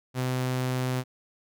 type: tone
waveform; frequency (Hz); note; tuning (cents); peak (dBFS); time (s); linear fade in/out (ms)
sawtooth; 127.8; C3; -40; -22; 0.14-1.04; 50
effects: none